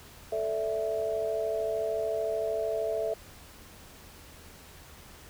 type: chord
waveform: sine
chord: A suspended fourth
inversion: none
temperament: just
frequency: 440 / 586.7 / 660 Hz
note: A4 / D5 / E5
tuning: 0 / -2 / +2 cents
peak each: -32 / -36 / -30 dBFS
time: 0.32-3.14 s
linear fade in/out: 5 ms
effects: added 79 Hz sine -58 dBFS peak until 5.29 s + pink hiss -51 dBFS RMS until 5.29 s